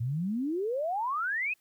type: exponential sweep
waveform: sine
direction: up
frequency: 111.5 to 2611 Hz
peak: -28 dBFS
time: 0-1.54 s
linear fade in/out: 10 ms
effects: white hiss -70 dBFS RMS until 1.6 s

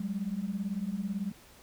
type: beating tone pair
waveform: sine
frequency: 188 / 206 Hz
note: F#3 / G#3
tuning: +28 / -14 cents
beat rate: 18 Hz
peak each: -34 / -33 dBFS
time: 0-1.32 s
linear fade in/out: 5 ms
effects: tanh soft clip ceiling -23 dBFS + pink hiss -56 dBFS RMS until 1.62 s

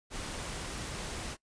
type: noise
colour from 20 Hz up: pink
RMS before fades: -39 dBFS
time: 0.1-1.37 s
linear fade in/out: 50 ms
effects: noise-tail reverb RT60 0.1 s tail -21 dB re dry + resampled to 22050 Hz

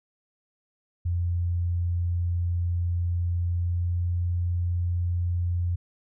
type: tone with pitch glide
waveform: sine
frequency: 87 to 87.61 Hz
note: F2 to F2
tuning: -6 to +6 cents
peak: -23 dBFS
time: 1.05-5.76 s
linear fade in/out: 10 ms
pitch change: +12 cents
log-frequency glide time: 3.46-4.05 s
effects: none

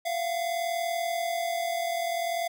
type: tone pair together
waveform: square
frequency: 681.5 / 722 Hz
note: F5 / F#5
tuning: -43 / -43 cents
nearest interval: minor second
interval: 100 cents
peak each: -29 / -35 dBFS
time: 0.05-2.48 s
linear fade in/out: 10 ms
effects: none

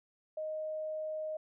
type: tone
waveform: sine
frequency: 622.3 Hz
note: D#5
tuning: in tune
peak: -35 dBFS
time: 0.37-1.37 s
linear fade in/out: 5 ms
effects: none

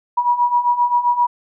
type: beating tone pair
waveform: sine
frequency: 962 / 969.6 Hz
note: B5 / B5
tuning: -46 / -32 cents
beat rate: 7.6 Hz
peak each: -19 / -15 dBFS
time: 0.17-1.27 s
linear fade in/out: 10 ms
effects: none

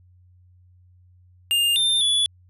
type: tone with pitch steps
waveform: square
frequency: 2811 / 3595 / 3429 Hz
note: F7 / A7 / A7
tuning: +11 / +36 / -45 cents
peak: -18 dBFS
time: 1.51-2.26 s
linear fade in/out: 0 ms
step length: 250 ms
effects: added 90 Hz sine -51 dBFS peak until 2.49 s + resampled to 32000 Hz

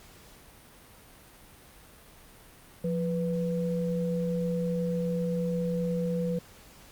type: tone pair together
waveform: sine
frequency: 174.61 / 493.9 Hz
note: F3 / B4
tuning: 0 / 0 cents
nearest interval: octave + tritone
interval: 1800 cents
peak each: -28 / -31 dBFS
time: 2.84-6.39 s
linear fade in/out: 5 ms
effects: pink hiss -53 dBFS RMS until 6.91 s + Opus 48 kbps

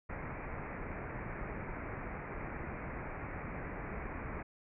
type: low-pass noise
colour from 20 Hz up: pink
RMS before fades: -42 dBFS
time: 0.09-4.43 s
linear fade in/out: 10 ms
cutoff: 2400 Hz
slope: 96 dB/octave
effects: none

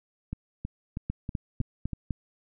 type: two click trains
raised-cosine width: 5 ms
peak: -17 / -20 dBFS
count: 5 / 6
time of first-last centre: 1.1-2.108 / 0.33-1.933 s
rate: 3.97 / 3.12 Hz
effects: none

